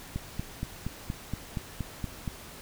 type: click train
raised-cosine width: 5 ms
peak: -19 dBFS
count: 10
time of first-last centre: 0.16-2.278 s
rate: 4.25 Hz
effects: pink hiss -46 dBFS RMS until 2.61 s